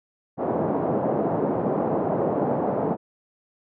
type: band-pass noise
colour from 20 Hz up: white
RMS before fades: -24 dBFS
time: 0.37-2.97 s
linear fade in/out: 50 ms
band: 130 to 740 Hz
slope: 24 dB/octave
effects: none